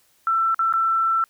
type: tone with dropouts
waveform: sine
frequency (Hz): 1337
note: E6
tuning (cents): +24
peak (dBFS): -17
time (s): 0.27-1.24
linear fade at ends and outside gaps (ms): 1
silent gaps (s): 0.545-0.592 / 0.726-0.737
effects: white hiss -61 dBFS RMS until 1.29 s